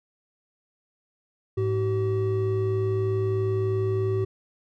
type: tone pair together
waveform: triangle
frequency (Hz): 106.1 / 381.4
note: G#2 / G4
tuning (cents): +38 / -47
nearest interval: octave + minor seventh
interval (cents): 2215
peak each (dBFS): -23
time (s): 1.57-4.25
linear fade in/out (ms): 10
effects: none